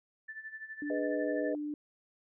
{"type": "tone with tremolo", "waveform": "sine", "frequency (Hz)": 1760, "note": "A6", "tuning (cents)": 0, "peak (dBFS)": -39, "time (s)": [0.28, 1.53], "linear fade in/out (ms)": 10, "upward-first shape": "sine", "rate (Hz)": 12, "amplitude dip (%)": 75}
{"type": "tone with pitch glide", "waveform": "sine", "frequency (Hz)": [293.7, 296.8], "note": ["D4", "D4"], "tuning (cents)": [0, 18], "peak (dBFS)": -34, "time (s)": [0.82, 1.74], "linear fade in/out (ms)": 2, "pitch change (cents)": 18, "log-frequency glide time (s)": [0.99, 1.21]}
{"type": "chord", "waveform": "sine", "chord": "G# minor", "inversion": "none", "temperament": "just", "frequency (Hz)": [415.3, 498.4, 623], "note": ["G#4", "B4", "D#5"], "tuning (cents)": [0, 16, 2], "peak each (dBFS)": [-38, -35, -35], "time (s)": [0.9, 1.55], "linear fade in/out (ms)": 2}
{"effects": []}